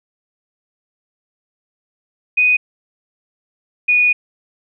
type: tone pair in turn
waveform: sine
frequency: 2489 / 2463 Hz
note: D#7 / D#7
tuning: 0 / -18 cents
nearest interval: unison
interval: 18 cents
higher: first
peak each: -10 dBFS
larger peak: neither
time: 2.37-2.57 / 3.88-4.13 s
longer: second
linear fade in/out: 10 ms
effects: none